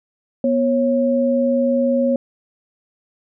sine tone pair together, 243.6 / 546.9 Hz, B3 / C#5, -24 / -23 cents, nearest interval octave + major second, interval 1401 cents, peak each -17 dBFS, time 0.44-2.16 s, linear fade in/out 2 ms, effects none

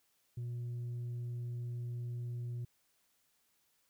sine tone with tanh clipping, 120.5 Hz, B2, 42 cents flat, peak -38 dBFS, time 0.37-2.65 s, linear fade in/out 5 ms, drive 2 dB, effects white hiss -75 dBFS RMS until 3.89 s

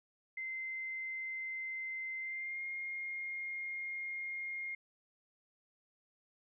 sine tone with pitch glide, 2074 to 2131 Hz, C7 to C7, -16 to +31 cents, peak -38 dBFS, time 0.37-4.75 s, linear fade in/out 5 ms, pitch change +47 cents, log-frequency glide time 2.19-2.62 s, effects none

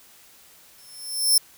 15% pulse tone with exponential growth, 5340 Hz, E8, 22 cents sharp, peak -7 dBFS, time 0.78-1.38 s, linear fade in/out 5 ms, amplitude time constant 130 ms, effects white hiss -52 dBFS RMS until 1.57 s

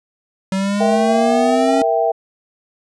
square exponential sweep, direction up, 189.7 to 277.2 Hz, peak -17 dBFS, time 0.52-1.82 s, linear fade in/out 2 ms
sine chord, E diminished, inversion second, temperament equal, 466.2 / 659.3 / 784 Hz, Bb4 / E5 / G5, 0 / 0 / 0 cents, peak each -19 / -16 / -19 dBFS, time 0.8-2.12 s, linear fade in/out 10 ms
effects resampled to 22050 Hz

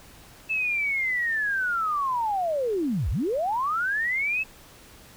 sine linear two-way sweep, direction down then up, 2637 to 46.36 to 2637 Hz, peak -23 dBFS, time 0.49-4.44 s, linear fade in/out 20 ms, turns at 3.1 s, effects pink hiss -50 dBFS RMS until 5.16 s

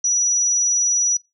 sine tone, 5860 Hz, F#8, 18 cents flat, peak -16 dBFS, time 0.04-1.17 s, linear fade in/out 5 ms, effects noise-tail reverb RT60 0.2 s tail -21 dB re dry

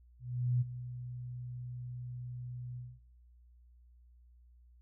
sine tone with ADSR envelope, 123.47 Hz, B2, in tune, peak -26 dBFS, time 0.19-3 s, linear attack 420 ms, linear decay 22 ms, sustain -14 dB, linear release 230 ms, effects noise-tail reverb RT60 0.7 s tail -24 dB re dry + added 60 Hz sine -58 dBFS peak until 4.81 s

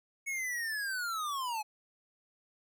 square linear sweep, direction down, 2217 to 830.6 Hz, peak -34 dBFS, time 0.26-1.63 s, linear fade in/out 20 ms, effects none

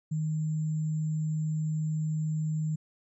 sine tone with sample-and-hold, 155.6 Hz, D#3, in tune, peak -27 dBFS, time 0.11-2.76 s, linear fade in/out 10 ms, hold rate 7350 Hz, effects resampled to 24000 Hz

